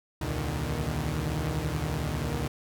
sawtooth tone cluster, 67.2 / 78.9 / 118.7 / 147.1 / 157.4 Hz, C2 / D#2 / A#2 / D3 / D#3, +47 / +25 / +32 / +3 / +20 cents, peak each -31 dBFS, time 0.21-2.48 s, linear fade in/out 5 ms, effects none

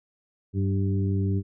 harmonic tone with a mistuned harmonic, 98 Hz, G2, in tune, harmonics 1 / 2 / 3 / 4, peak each -23 / -29 / -33 / -35 dBFS, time 0.53-1.43 s, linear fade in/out 50 ms, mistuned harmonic 2, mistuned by -31 cents, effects none

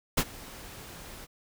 pink noise with ADSR envelope, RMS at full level -23 dBFS, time 0.17-1.27 s, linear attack 11 ms, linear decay 57 ms, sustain -22 dB, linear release 32 ms, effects none

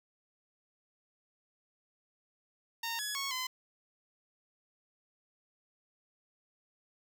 10% pulse tone with pitch steps, 920 / 1688 / 1103 / 1023 Hz, A#5 / G#6 / C#6 / C6, -23 / +28 / -9 / -39 cents, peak -26 dBFS, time 2.83-3.47 s, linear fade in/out 5 ms, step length 160 ms, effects none

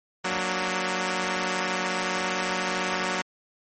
5% pulse chord, Gb augmented, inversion none, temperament equal, 185 / 233.1 / 293.7 Hz, Gb3 / Bb3 / D4, 0 / 0 / 0 cents, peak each -16 / -21 / -21 dBFS, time 0.24-3.22 s, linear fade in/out 10 ms, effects MP3 32 kbps

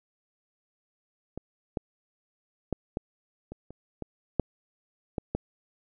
clicks, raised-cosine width 2 ms, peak -22 / -15 / -14 / -16 / -26 / -30 / -21 / -9 / -16 / -14 dBFS, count 10, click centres 1.376 / 1.772 / 2.727 / 2.971 / 3.52 / 3.706 / 4.023 / 4.397 / 5.182 / 5.35 s, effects none

